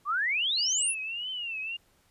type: exponential sweep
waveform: sine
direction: up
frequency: 1108.7 to 11140 Hz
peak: -25 dBFS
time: 0.05-0.95 s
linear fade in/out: 50 ms
type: tone with vibrato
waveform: sine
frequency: 2794 Hz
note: F7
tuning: in tune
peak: -32 dBFS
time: 0.57-1.77 s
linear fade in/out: 10 ms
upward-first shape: triangle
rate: 1.7 Hz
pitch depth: 180 cents each way
effects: pink hiss -66 dBFS RMS until 2.1 s + resampled to 32000 Hz

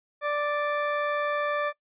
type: tone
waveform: 20% pulse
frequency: 587.3 Hz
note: D5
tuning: in tune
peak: -20 dBFS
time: 0.21-1.73 s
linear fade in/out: 50 ms
effects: noise-tail reverb RT60 0.1 s tail -20 dB re dry + resampled to 8000 Hz

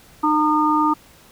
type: harmonic tone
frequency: 304.6 Hz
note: D#4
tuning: 37 cents flat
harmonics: 1 / 3 / 4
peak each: -19 / -19 / -19 dBFS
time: 0.23-0.94 s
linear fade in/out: 10 ms
effects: pink hiss -49 dBFS RMS until 1.31 s

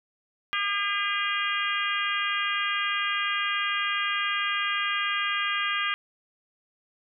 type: harmonic tone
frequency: 404.3 Hz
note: G#4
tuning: 46 cents flat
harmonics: 3 / 4 / 5 / 6 / 7 / 8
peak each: -30 / -31 / -32 / -33 / -33 / -34 dBFS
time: 0.53-5.94 s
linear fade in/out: 0 ms
effects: none

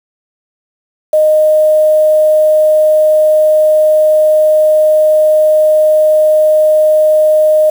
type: tone with quantisation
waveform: sine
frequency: 617 Hz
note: D#5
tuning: 15 cents flat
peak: -5 dBFS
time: 1.13-7.7 s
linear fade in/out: 5 ms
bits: 5
effects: none

